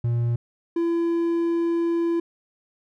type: tone pair in turn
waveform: triangle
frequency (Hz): 118.5 / 337.4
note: A#2 / E4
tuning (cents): +29 / +40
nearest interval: octave + tritone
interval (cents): 1811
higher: second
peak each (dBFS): -18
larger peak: neither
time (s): 0.04-0.36 / 0.76-2.2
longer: second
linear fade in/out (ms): 5
effects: none